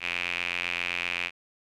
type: tone with band-pass filter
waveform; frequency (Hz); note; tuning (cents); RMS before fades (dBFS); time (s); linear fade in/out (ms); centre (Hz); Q
sawtooth; 87.7; F2; +8; -31; 0-1.31; 50; 2500; 5.9
effects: none